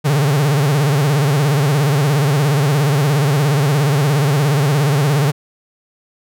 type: tone with vibrato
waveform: 45% pulse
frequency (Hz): 143.2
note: D3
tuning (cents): -43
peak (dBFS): -12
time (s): 0.04-5.32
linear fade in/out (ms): 20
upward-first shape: sine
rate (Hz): 17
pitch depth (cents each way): 140
effects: none